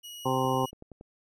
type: tone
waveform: sawtooth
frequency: 2905 Hz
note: F#7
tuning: 32 cents flat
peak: -38 dBFS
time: 0.03-0.71 s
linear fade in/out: 20 ms
type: harmonic tone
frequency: 130.5 Hz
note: C3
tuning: 4 cents flat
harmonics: 1 / 2 / 3 / 4 / 6 / 7 / 8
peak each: -32 / -32 / -32 / -32 / -32 / -32 / -32 dBFS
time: 0.25-0.66 s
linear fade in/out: 10 ms
type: click train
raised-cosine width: 2 ms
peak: -32 dBFS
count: 7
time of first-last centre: 0.45-1.011 s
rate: 10.7 Hz
effects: none